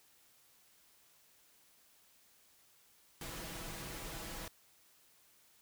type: noise with comb filter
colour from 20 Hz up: pink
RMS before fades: -45 dBFS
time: 3.21-4.48 s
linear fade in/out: 2 ms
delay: 6.1 ms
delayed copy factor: +0.55
effects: white hiss -67 dBFS RMS until 5.61 s